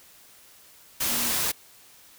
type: tone in noise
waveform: sine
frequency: 236.5 Hz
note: A#3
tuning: 25 cents sharp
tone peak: -37 dBFS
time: 1.09-1.31 s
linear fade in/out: 10 ms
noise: white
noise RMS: -26 dBFS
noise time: 1-1.52 s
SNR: -14 dB
effects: white hiss -53 dBFS RMS until 2.18 s